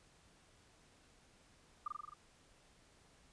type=tone with echo; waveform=sine; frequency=1205 Hz; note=D6; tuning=44 cents sharp; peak=-36 dBFS; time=1.86-1.88 s; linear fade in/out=5 ms; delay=43 ms; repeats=6; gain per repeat=-2 dB; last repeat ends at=2.138 s; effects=pink hiss -67 dBFS RMS until 3.32 s + resampled to 22050 Hz